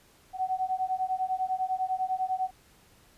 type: beating tone pair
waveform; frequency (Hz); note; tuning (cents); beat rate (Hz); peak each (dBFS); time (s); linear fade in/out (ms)
sine; 745 / 755; F#5 / F#5; +12 / +35; 10; -30; 0.33-2.51; 50
effects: pink hiss -60 dBFS RMS until 3.17 s + resampled to 32000 Hz